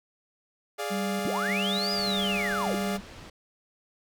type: chord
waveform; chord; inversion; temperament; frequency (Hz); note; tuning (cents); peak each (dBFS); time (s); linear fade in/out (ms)
sawtooth; D diminished; second; equal; 415.3 / 587.3 / 698.5; Ab4 / D5 / F5; 0 / 0 / 0; -30 / -31 / -31; 0.78-2.98; 20
type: tone with tremolo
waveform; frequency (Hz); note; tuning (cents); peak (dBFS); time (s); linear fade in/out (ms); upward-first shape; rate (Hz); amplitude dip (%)
sine; 196; G3; 0; -29; 0.9-3.01; 20; square; 1.7; 40
type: linear two-way sweep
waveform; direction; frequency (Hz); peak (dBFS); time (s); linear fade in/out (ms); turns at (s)
sine; up then down; 127.6 to 5000 to 303.5; -28; 1.25-2.75; 2; 1.92
type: low-pass noise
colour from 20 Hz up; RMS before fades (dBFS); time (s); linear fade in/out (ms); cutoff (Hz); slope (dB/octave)
pink; -46; 1.93-3.3; 5; 5300; 12
effects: none